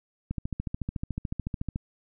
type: click train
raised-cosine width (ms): 5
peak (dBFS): -18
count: 21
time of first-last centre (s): 0.31-1.759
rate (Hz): 13.8
effects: none